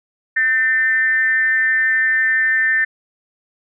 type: tone with frequency modulation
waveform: sine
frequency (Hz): 1797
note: A6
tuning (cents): +36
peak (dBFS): -13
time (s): 0.36-2.85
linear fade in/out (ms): 10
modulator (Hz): 258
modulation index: 0.51
effects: none